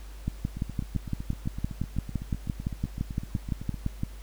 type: two click trains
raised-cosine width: 5 ms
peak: -23 / -15 dBFS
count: 26 / 23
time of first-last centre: 0.57-3.743 / 0.28-4.034 s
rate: 7.88 / 5.86 Hz
effects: added 50 Hz sine -40 dBFS peak until 4.22 s + pink hiss -53 dBFS RMS until 4.22 s